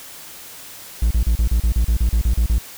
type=tone bursts; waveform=triangle; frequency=56.8 Hz; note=A#1; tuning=44 cents flat; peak=-11 dBFS; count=13; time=1.02-2.584 s; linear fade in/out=5 ms; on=88 ms; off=35 ms; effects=white hiss -38 dBFS RMS until 2.77 s